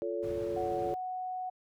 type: chord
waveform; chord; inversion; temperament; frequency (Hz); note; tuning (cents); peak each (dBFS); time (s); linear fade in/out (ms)
sine; F augmented; none; equal with one note detuned; 349.2 / 440 / 565; F4 / A4 / C#5; 0 / 0 / +33; -36; 0.02-0.94; 0
type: noise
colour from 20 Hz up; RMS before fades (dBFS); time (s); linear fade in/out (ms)
brown; -41; 0.22-0.95; 20
type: tone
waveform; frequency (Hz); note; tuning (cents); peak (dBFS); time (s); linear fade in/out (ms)
sine; 739; F#5; -2; -34; 0.56-1.5; 10
effects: high-pass 80 Hz 12 dB/octave